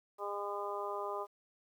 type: harmonic tone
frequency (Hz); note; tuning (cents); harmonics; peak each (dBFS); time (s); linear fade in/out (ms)
203.1; G#3; -38; 2 / 3 / 4 / 5 / 6; -41 / -43 / -44 / -42 / -43; 0.18-1.27; 50
effects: 11-bit